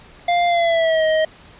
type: tone with pitch glide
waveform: square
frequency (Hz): 698.5 to 629.5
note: F5 to D#5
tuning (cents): 0 to +20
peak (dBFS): -15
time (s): 0.28-1.25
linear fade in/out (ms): 5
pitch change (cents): -180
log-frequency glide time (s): 0.47-1.05
effects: pink hiss -45 dBFS RMS until 1.59 s + resampled to 8000 Hz